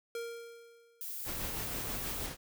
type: tone with exponential decay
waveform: square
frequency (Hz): 466.2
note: A#4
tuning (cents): 0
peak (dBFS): -36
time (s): 0.15-1.26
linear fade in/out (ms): 2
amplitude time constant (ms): 240
type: noise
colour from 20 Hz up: violet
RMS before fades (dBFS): -41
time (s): 1.01-2.26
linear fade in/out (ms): 0
type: noise with tremolo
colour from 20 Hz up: pink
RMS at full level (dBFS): -39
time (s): 1.24-2.37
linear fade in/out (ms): 50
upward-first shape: sine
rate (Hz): 6.2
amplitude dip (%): 35
effects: none